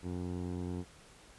15% pulse tone with low-pass filter, 89.4 Hz, F2, 41 cents sharp, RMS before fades -38 dBFS, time 0.02-0.85 s, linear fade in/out 50 ms, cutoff 550 Hz, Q 0.84, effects pink hiss -58 dBFS RMS until 1.38 s + resampled to 24000 Hz

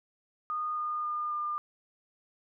sine tone with pitch steps, 1228 / 1219.5 / 1211.1 / 1202.7 Hz, D#6 / D#6 / D#6 / D6, -23 / -35 / -47 / +41 cents, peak -30 dBFS, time 0.5-1.58 s, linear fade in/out 0 ms, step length 270 ms, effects none

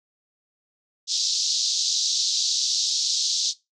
pink band-pass noise, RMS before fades -24 dBFS, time 1.07-3.54 s, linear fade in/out 50 ms, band 3800 to 6500 Hz, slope 48 dB/octave, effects noise-tail reverb RT60 0.2 s tail -18 dB re dry

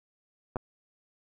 clicks, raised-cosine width 1 ms, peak -19 dBFS, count 2, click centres 0.559 / 0.567 s, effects none

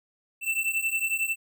square beating tone pair, 2664 / 2675 Hz, E7 / E7, +18 / +25 cents, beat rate 11 Hz, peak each -30 / -28 dBFS, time 0.41-1.36 s, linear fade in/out 50 ms, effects none

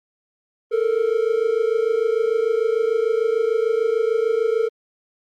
triangle tone pair together, 437.7 / 464.4 Hz, A4 / A#4, -9 / -7 cents, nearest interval minor second, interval 102 cents, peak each -18 dBFS, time 0.71-4.69 s, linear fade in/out 20 ms, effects Opus 32 kbps

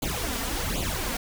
pink noise with flanger, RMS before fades -29 dBFS, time 0.02-1.17 s, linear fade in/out 5 ms, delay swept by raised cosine 0.27 to 4.37 ms, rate 1.3 Hz, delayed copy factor +0.9, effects none

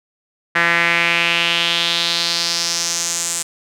sawtooth tone with band-pass filter sweep, 170 Hz, F3, 46 cents flat, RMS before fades -18 dBFS, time 0.55-3.43 s, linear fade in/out 10 ms, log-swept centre 1800 to 7900 Hz, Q 3.3, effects none

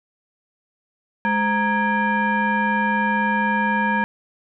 sine tone with frequency modulation, 932 Hz, A#5, 1 cent flat, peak -17 dBFS, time 1.25-4.04 s, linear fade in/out 0 ms, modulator 723 Hz, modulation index 1.3, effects none

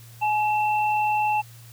sine tone pair together, 847 / 2686 Hz, G#5 / E7, +34 / +32 cents, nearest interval octave + minor sixth, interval 1998 cents, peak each -20 / -29 dBFS, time 0.21-1.42 s, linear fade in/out 20 ms, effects added 116 Hz sine -44 dBFS peak until 1.72 s + white hiss -51 dBFS RMS until 1.72 s

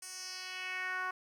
10% pulse tone with band-pass filter sweep, 370 Hz, F#4, in tune, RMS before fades -40 dBFS, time 0.02-1.11 s, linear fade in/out 5 ms, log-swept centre 8400 to 1200 Hz, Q 2.3, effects 11-bit

